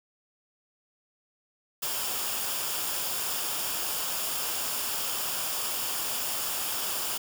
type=noise with comb filter; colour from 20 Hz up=white; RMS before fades=-31 dBFS; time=1.82-7.18 s; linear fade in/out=10 ms; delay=0.49 ms; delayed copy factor=-0.5; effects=none